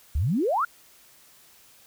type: exponential sweep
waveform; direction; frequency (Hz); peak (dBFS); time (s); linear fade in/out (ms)
sine; up; 61.74 to 1480; -21; 0.15-0.65; 5
effects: white hiss -55 dBFS RMS until 1.86 s